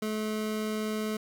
25% pulse tone, 215.4 Hz, A3, 37 cents flat, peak -26 dBFS, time 0.02-1.17 s, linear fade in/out 5 ms, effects 10-bit

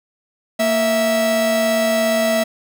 45% pulse tone pair together, 230.4 / 654 Hz, A#3 / E5, -20 / -14 cents, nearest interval octave + tritone, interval 1806 cents, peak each -21 / -16 dBFS, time 0.59-2.44 s, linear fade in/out 10 ms, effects none

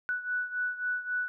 sine beating tone pair, 1480 / 1483.7 Hz, F#6 / F#6, 0 / +4 cents, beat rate 3.7 Hz, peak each -31 / -35 dBFS, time 0.09-1.28 s, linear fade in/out 0 ms, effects none

